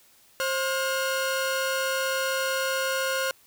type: tone pair together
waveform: sawtooth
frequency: 531 / 1427.9 Hz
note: C5 / F6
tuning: +25 / +38 cents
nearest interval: octave + perfect fourth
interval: 1713 cents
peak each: -23 / -25 dBFS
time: 0.4-3.31 s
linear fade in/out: 0 ms
effects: white hiss -58 dBFS RMS until 3.46 s